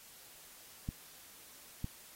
clicks, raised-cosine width 5 ms, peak -24 dBFS, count 2, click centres 0.889 / 1.844 s, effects white hiss -56 dBFS RMS until 2.15 s + AAC 48 kbps

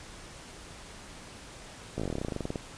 slowing click train, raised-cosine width 2 ms, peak -19 dBFS, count 19, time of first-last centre 1.98-2.558 s, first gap 17 ms, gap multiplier 1.07, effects pink hiss -47 dBFS RMS until 2.77 s + resampled to 22050 Hz

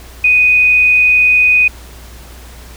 sine tone with frequency modulation, 2489 Hz, D#7, in tune, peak -6 dBFS, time 0.24-1.68 s, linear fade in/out 5 ms, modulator 31.1 Hz, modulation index 0.41, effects added 60 Hz sine -33 dBFS peak until 2.76 s + pink hiss -38 dBFS RMS until 2.76 s

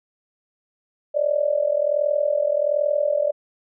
sine tone with amplitude modulation, 587.3 Hz, D5, in tune, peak -14 dBFS, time 1.14-3.32 s, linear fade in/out 20 ms, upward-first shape sine, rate 41.3 Hz, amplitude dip 85%, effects none

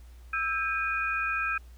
sine tone cluster, 1314 / 1599 / 2468 Hz, E6 / G6 / D#7, -6 / +34 / -15 cents, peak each -31 dBFS, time 0.33-1.58 s, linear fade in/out 5 ms, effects added 60 Hz sine -46 dBFS peak until 1.77 s + pink hiss -62 dBFS RMS until 1.77 s

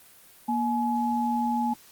sine tone pair together, 236.8 / 847.3 Hz, A#3 / G#5, +27 / +34 cents, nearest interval octave + minor seventh, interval 2207 cents, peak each -26 dBFS, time 0.48-1.74 s, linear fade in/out 10 ms, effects white hiss -53 dBFS RMS until 1.91 s + Opus 32 kbps

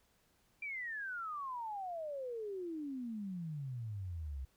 sine exponential sweep, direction down, 2383 to 64 Hz, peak -39 dBFS, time 0.62-4.45 s, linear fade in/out 5 ms, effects pink hiss -73 dBFS RMS until 4.56 s

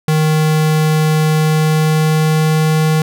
square tone with pitch glide, 155.56 to 156.55 Hz, D#3 to D#3, 0 to +11 cents, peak -11 dBFS, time 0.08-3.02 s, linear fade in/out 2 ms, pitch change +11 cents, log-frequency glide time 1.28-2.73 s, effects none

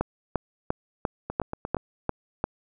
two click trains, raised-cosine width 1 ms, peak -10 / -17 dBFS, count 8 / 5, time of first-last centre 0.01-2.441 / 1.3-1.768 s, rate 2.88 / 8.55 Hz, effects none

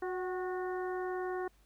harmonic tone with a mistuned harmonic, 365.3 Hz, F#4, 22 cents flat, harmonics 1 / 2 / 3 / 4 / 5, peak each -35 / -41 / -45 / -47 / -49 dBFS, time 0.02-1.48 s, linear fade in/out 5 ms, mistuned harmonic 2, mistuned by +38 cents, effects added 50 Hz sine -64 dBFS peak until 1.65 s + pink hiss -70 dBFS RMS until 1.65 s

